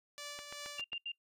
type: tone with tremolo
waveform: 5% pulse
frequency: 582 Hz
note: D5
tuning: 16 cents flat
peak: -31 dBFS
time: 0.18-0.81 s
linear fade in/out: 0 ms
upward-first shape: triangle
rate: 2.7 Hz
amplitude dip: 50%
type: click train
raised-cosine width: 0.3 ms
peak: -30 dBFS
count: 5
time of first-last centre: 0.39-0.931 s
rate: 7.39 Hz
type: tone bursts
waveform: sine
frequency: 2794 Hz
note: F7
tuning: in tune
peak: -37 dBFS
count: 3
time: 0.78-1.119 s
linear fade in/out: 5 ms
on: 63 ms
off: 75 ms
effects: noise-tail reverb RT60 0.1 s tail -25 dB re dry + resampled to 32000 Hz